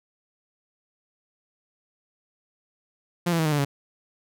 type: tone with pitch steps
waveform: sawtooth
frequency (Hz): 174.2 / 166.81 / 159.74 / 152.97 / 146.48 / 140.27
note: F3 / E3 / D#3 / D#3 / D3 / C#3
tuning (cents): -4 / +21 / +46 / -29 / -4 / +21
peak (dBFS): -17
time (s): 3.26-3.65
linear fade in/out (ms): 10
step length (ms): 65
effects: none